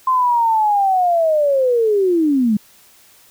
sine linear sweep, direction down, 1046.5 to 201 Hz, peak -12 dBFS, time 0.07-2.57 s, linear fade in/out 5 ms, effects white hiss -49 dBFS RMS until 3.3 s

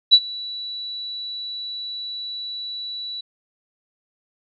sine tone with ADSR envelope, 3940 Hz, B7, 5 cents flat, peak -5 dBFS, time 0.11-3.21 s, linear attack 25 ms, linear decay 56 ms, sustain -23 dB, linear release 7 ms, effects none

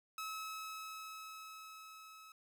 sawtooth tone with level ramp, 1291 Hz, E6, 37 cents flat, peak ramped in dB -37 to -51 dBFS, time 0.18-2.32 s, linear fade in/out 2 ms, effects none

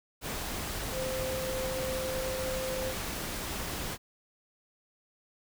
sine tone in noise, 520 Hz, C5, 11 cents flat, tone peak -33 dBFS, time 0.91-2.95 s, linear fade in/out 50 ms, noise pink, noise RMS -36 dBFS, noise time 0.21-3.98 s, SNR 0 dB, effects none

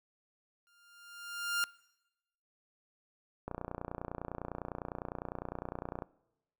sawtooth tone with exponential growth, 1400 Hz, F6, 4 cents sharp, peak -25 dBFS, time 0.67-1.64 s, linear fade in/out 0 ms, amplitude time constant 210 ms
click train, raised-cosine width 1 ms, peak -24 dBFS, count 77, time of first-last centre 3.48-6.022 s, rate 29.9 Hz
effects noise-tail reverb RT60 0.9 s tail -22 dB re dry

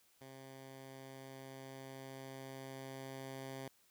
10% pulse tone with level ramp, 133.6 Hz, C3, 36 cents sharp, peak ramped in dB -44 to -36 dBFS, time 0.21-3.68 s, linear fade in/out 2 ms, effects white hiss -71 dBFS RMS until 3.9 s

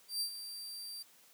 sawtooth tone with ADSR envelope, 4699 Hz, D8, in tune, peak -29 dBFS, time 0.08-1.03 s, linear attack 130 ms, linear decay 87 ms, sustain -11 dB, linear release 10 ms, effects white hiss -63 dBFS RMS until 1.33 s + high-pass 150 Hz 12 dB/octave

